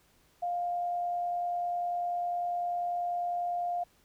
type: tone with amplitude modulation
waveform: sine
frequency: 703 Hz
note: F5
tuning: 11 cents sharp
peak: -28 dBFS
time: 0.42-3.84 s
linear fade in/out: 10 ms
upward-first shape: sine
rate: 90.1 Hz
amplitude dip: 25%
effects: pink hiss -66 dBFS RMS until 4.04 s